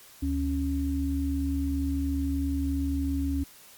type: tone pair together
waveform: sine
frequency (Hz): 73.2 / 276.4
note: D2 / C#4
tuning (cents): -5 / -5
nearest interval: octave + major seventh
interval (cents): 2300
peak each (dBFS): -28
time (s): 0.22-3.44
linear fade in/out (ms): 10
effects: white hiss -52 dBFS RMS until 3.77 s + Opus 48 kbps